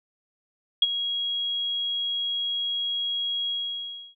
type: tone with ADSR envelope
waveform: sine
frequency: 3300 Hz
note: G#7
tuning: 12 cents flat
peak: -13 dBFS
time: 0.82-4.15 s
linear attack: 4 ms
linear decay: 32 ms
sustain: -12 dB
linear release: 660 ms
effects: none